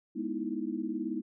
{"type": "chord", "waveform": "sine", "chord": "E major seventh", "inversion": "first", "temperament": "equal with one note detuned", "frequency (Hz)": [207.7, 243.8, 311.1, 329.6], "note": ["G#3", "B3", "D#4", "E4"], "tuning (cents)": [0, -22, 0, 0], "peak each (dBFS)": [-39, -37, -36, -37], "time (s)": [0.15, 1.22], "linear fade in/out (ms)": 20, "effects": []}